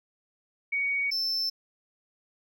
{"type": "tone pair in turn", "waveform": ["sine", "triangle"], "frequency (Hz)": [2243, 5309], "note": ["C#7", "E8"], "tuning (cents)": [20, 11], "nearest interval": "octave + minor third", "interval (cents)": 1491, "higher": "second", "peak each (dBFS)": -25, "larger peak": "neither", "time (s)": [[0.72, 1.11], [1.11, 1.5]], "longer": "neither", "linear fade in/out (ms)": 10, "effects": []}